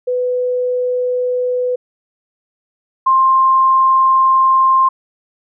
sine tone pair in turn, 498 / 1055.2 Hz, B4 / C6, +14 / +14 cents, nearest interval octave + minor second, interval 1300 cents, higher second, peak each -14 / -8 dBFS, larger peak second, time 0.07-1.76 / 3.06-4.89 s, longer second, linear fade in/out 10 ms, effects none

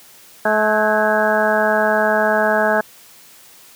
harmonic tone with a mistuned harmonic, 215 Hz, A3, 40 cents flat, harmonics 1 / 2 / 3 / 4 / 5 / 6 / 7 / 8, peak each -24 / -23 / -17 / -21 / -28 / -27 / -23 / -21 dBFS, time 0.45-2.81 s, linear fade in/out 5 ms, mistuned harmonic 8, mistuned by -76 cents, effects white hiss -45 dBFS RMS until 3.75 s + high-pass 100 Hz 12 dB/octave

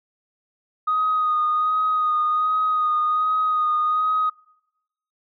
sine tone with vibrato, 1244.5 Hz, D#6, in tune, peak -17 dBFS, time 0.87-4.3 s, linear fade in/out 10 ms, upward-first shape sine, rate 1.3 Hz, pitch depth 22 cents each way, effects noise-tail reverb RT60 0.9 s tail -25 dB re dry + tanh soft clip ceiling -13 dBFS

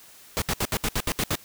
pink noise bursts, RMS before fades -25 dBFS, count 9, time 0.37-1.354 s, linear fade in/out 0 ms, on 48 ms, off 69 ms, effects white hiss -50 dBFS RMS until 1.44 s

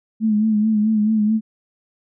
sine tone with vibrato, 215.2 Hz, A3, 38 cents flat, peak -14 dBFS, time 0.2-1.41 s, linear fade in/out 50 ms, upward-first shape sine, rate 4.6 Hz, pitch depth 50 cents each way, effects none

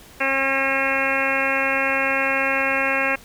harmonic tone, 270.3 Hz, C#4, 44 cents flat, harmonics 1 / 2 / 3 / 4 / 5 / 6 / 7 / 8 / 9 / 10, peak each -31 / -26 / -30 / -29 / -31 / -25 / -29 / -26 / -27 / -27 dBFS, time 0.2-3.16 s, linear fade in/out 10 ms, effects pink hiss -46 dBFS RMS until 3.24 s

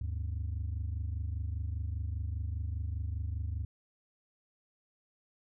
sine tone pair together, 74.69 / 99.7 Hz, D2 / G2, +30 / +30 cents, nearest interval perfect fourth, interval 500 cents, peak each -33 / -35 dBFS, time 0.01-3.65 s, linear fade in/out 5 ms, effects tanh soft clip ceiling -29 dBFS

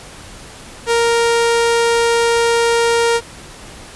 sawtooth tone, 466.2 Hz, A#4, in tune, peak -8 dBFS, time 0.86-3.21 s, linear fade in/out 50 ms, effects pink hiss -36 dBFS RMS until 3.95 s + resampled to 24000 Hz

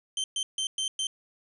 sawtooth tone bursts at uneven times, 3115 Hz, G7, 12 cents flat, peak -24 dBFS, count 5, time 0.17-0.24 / 0.36-0.43 / 0.58-0.67 / 0.78-0.88 / 0.99-1.07 s, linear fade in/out 2 ms, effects resampled to 24000 Hz + 11-bit

